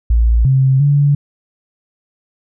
sine tone with pitch steps, 57.3 / 133 / 143.4 Hz, A#1 / C3 / D3, -29 / +29 / -41 cents, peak -8 dBFS, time 0.1-1.15 s, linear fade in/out 5 ms, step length 350 ms, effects none

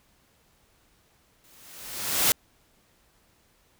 white noise with exponential growth, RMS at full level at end -19 dBFS, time 1.44-2.32 s, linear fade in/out 1 ms, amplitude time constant 190 ms, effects pink hiss -64 dBFS RMS until 3.79 s

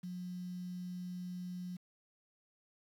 sine tone with quantisation, 180 Hz, F#3, 47 cents flat, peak -40 dBFS, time 0.03-1.77 s, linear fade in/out 10 ms, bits 10, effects none

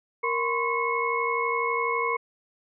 sine tone cluster, 466.8 / 1020 / 1092 / 2184 Hz, A#4 / C6 / C#6 / C#7, +2 / -44 / -26 / -26 cents, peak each -29 dBFS, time 0.23-2.17 s, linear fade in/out 10 ms, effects none

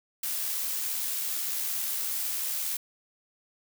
blue noise with amplitude modulation, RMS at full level -30 dBFS, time 0.23-2.77 s, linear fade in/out 5 ms, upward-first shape sine, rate 77.7 Hz, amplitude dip 25%, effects none

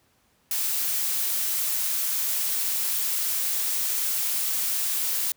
blue noise, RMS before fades -26 dBFS, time 0.51-5.32 s, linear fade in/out 2 ms, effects pink hiss -65 dBFS RMS until 5.36 s + high-pass 60 Hz 12 dB/octave

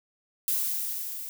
violet noise with level ramp, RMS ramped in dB -26 to -38 dBFS, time 0.48-1.29 s, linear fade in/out 0 ms, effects none

